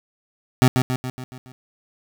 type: tone with echo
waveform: 25% pulse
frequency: 127.8 Hz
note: C3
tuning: 40 cents flat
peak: -7 dBFS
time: 0.62-0.68 s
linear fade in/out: 0 ms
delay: 140 ms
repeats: 6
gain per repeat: -5 dB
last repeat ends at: 1.52 s
effects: none